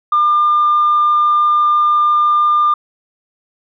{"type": "tone", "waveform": "sine", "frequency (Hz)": 1201, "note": "D6", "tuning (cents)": 38, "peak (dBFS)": -8, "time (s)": [0.12, 2.74], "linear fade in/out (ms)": 5, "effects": ["tanh soft clip ceiling -6 dBFS"]}